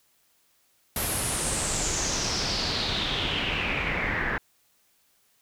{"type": "noise with low-pass filter sweep", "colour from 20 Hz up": "pink", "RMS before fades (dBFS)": -28, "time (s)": [0.96, 4.38], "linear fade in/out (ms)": 2, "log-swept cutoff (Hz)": [12000, 1700], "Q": 5.1, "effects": ["white hiss -66 dBFS RMS until 5.41 s"]}